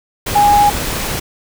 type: tone in noise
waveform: sine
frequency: 823 Hz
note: G#5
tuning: 16 cents flat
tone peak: -7 dBFS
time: 0.35-0.7 s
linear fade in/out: 10 ms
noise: pink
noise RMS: -20 dBFS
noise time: 0.26-1.2 s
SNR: +10 dB
effects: none